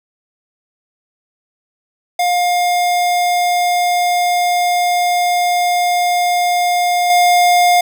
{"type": "tone with level steps", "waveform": "square", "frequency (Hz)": 709, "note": "F5", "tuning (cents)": 26, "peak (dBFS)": [-13, -9], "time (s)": [2.19, 7.81], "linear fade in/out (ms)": 5, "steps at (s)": 7.1, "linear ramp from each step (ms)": 2, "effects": []}